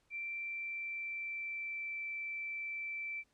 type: tone with pitch glide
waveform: sine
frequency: 2349 to 2331 Hz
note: D7 to D7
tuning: 0 to -14 cents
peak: -38 dBFS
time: 0.1-3.24 s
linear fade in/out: 50 ms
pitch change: -14 cents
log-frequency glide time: 0.38-2.03 s
effects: pink hiss -75 dBFS RMS until 3.33 s + low-pass 9000 Hz 12 dB/octave